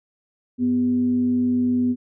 sine tone with frequency modulation, 248.1 Hz, B3, 8 cents sharp, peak -17 dBFS, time 0.58-1.96 s, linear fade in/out 50 ms, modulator 149 Hz, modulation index 0.24, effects none

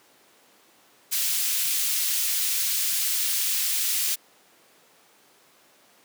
white high-pass noise, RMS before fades -25 dBFS, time 1.11-4.16 s, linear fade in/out 20 ms, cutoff 2600 Hz, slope 12 dB/octave, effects pink hiss -57 dBFS RMS until 6.04 s + high-pass 300 Hz 12 dB/octave

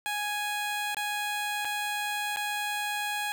15% pulse tone with dropouts, 830.6 Hz, G#5, in tune, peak -23 dBFS, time 0.06-3.32 s, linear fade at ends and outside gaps 0 ms, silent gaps 0.946-0.969 / 1.647-1.652 / 2.361-2.37 s, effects none

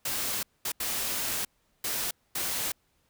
white noise bursts at uneven times, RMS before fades -31 dBFS, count 5, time 0.05-0.43 / 0.65-0.72 / 0.8-1.45 / 1.84-2.11 / 2.35-2.72 s, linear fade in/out 5 ms, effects pink hiss -71 dBFS RMS until 3.09 s

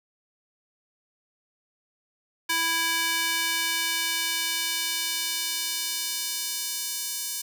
square tone with high-pass filter sweep, 330 Hz, E4, 2 cents sharp, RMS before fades -28 dBFS, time 2.49-7.42 s, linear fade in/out 10 ms, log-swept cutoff 1500 to 6100 Hz, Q 0.86, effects none

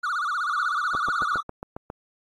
triangle tone with vibrato, 1299 Hz, E6, 26 cents flat, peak -22 dBFS, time 0.03-1.41 s, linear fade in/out 10 ms, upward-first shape sine, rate 16 Hz, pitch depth 220 cents each way
click train, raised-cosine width 1 ms, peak -20 dBFS, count 8, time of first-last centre 0.95-1.901 s, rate 7.36 Hz
effects AAC 32 kbps

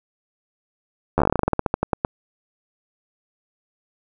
slowing click train, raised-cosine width 1 ms, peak -4 dBFS, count 20, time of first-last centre 1.18-2.049 s, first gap 11 ms, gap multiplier 1.14, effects none

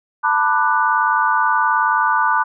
sine chord, B minor seventh, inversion third, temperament just, 889 / 987.8 / 1185.3 / 1481.6 Hz, A5 / B5 / D6 / F#6, +18 / 0 / +16 / +2 cents, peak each -19 dBFS, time 0.23-2.44 s, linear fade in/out 20 ms, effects none

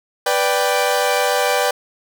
sawtooth chord, G major, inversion first, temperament equal, 493.9 / 587.3 / 784 Hz, B4 / D5 / G5, 0 / 0 / 0 cents, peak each -16 dBFS, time 0.26-1.71 s, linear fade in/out 5 ms, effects none

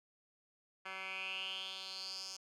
10% pulse tone with band-pass filter sweep, 190.1 Hz, F#3, 47 cents sharp, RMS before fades -44 dBFS, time 0.85-2.37 s, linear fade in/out 10 ms, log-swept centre 1900 to 5700 Hz, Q 6, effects none

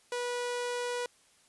sawtooth tone, 487.5 Hz, B4, 23 cents flat, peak -28 dBFS, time 0.12-1.06 s, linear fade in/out 2 ms, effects white hiss -64 dBFS RMS until 1.48 s + resampled to 24000 Hz

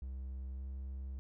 triangle tone with pitch glide, 65.41 to 66.44 Hz, C2 to C2, 0 to +27 cents, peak -38 dBFS, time 0.02-1.19 s, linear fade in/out 0 ms, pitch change +27 cents, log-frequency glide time 0.55-0.61 s, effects none

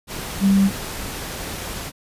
sine tone in noise, 196 Hz, G3, in tune, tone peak -12 dBFS, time 0.4-0.71 s, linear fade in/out 50 ms, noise pink, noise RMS -30 dBFS, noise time 0.07-1.92 s, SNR +15 dB, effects resampled to 32000 Hz

